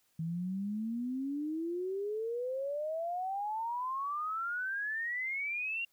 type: exponential sweep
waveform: sine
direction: up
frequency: 159.5 to 2794 Hz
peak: -33 dBFS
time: 0.19-5.85 s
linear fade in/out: 5 ms
effects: white hiss -73 dBFS RMS until 5.92 s